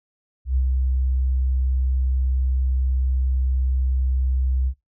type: tone with ADSR envelope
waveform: sine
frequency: 64.6 Hz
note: C2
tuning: 21 cents flat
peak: -16 dBFS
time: 0.45-4.74 s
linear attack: 110 ms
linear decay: 65 ms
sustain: -2 dB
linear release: 68 ms
effects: noise-tail reverb RT60 0.2 s tail -21 dB re dry